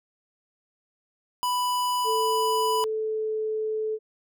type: tone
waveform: square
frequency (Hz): 990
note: B5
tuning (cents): +4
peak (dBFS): -24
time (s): 1.43-2.84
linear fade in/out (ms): 0
type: tone with pitch glide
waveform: sine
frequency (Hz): 440.9 to 434.6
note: A4 to A4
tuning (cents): +4 to -21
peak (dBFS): -25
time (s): 2.04-3.99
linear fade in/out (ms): 50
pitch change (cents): -25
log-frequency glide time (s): 2.3-3.34
effects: none